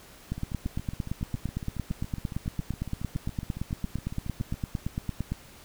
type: two click trains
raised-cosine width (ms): 5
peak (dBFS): -24 / -17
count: 31 / 45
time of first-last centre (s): 0.38-4.541 / 0.32-5.32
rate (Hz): 7.21 / 8.8
effects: pink hiss -51 dBFS RMS until 5.64 s